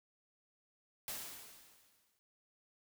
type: noise with exponential decay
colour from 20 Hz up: white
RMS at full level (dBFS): -41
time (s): 1.08-2.19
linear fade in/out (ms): 0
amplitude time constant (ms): 240
effects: none